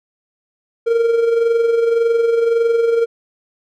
triangle tone with amplitude modulation, 462.9 Hz, A#4, 12 cents flat, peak -8 dBFS, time 0.86-3.06 s, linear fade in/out 20 ms, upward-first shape sine, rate 21.8 Hz, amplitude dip 50%, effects none

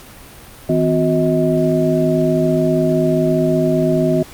sine tone cluster, 159.7 / 254.9 / 364.3 / 634 Hz, D#3 / C4 / F#4 / D#5, +45 / -45 / -27 / +32 cents, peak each -18 dBFS, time 0.69-4.23 s, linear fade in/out 5 ms, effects pink hiss -39 dBFS RMS until 4.33 s + Opus 48 kbps

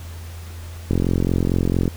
click train, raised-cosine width 3 ms, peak -6 dBFS, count 44, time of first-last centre 0.91-1.878 s, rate 44.4 Hz, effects added 84 Hz sine -32 dBFS peak until 1.96 s + pink hiss -43 dBFS RMS until 1.96 s

